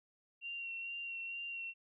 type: tone with vibrato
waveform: sine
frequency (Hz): 2749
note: F7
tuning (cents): -28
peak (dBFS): -40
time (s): 0.41-1.74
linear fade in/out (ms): 50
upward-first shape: sine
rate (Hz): 2.2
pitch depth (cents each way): 21
effects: none